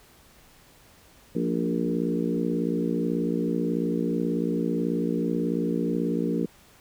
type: harmonic tone with a mistuned harmonic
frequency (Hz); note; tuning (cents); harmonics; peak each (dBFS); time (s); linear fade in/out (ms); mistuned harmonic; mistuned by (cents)
58.27; A#1; 0; 3 / 4 / 5 / 6 / 7 / 8; -29 / -29 / -29 / -33 / -33 / -33; 1.35-6.46; 5; 4; -34
effects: pink hiss -55 dBFS RMS until 6.8 s